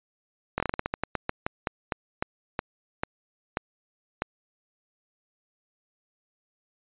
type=slowing click train; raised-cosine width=0.5 ms; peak=-11 dBFS; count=20; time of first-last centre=0.58-4.22 s; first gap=21 ms; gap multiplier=1.21; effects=resampled to 8000 Hz